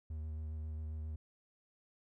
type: tone with vibrato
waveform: triangle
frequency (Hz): 77.78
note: D#2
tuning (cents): 0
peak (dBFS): -37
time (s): 0.1-1.16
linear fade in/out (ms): 5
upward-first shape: square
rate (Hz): 7.4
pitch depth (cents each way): 16
effects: none